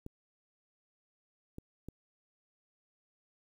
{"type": "clicks", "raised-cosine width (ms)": 3, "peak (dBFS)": -30, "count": 3, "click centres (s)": [0.064, 1.584, 1.886], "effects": ["10-bit"]}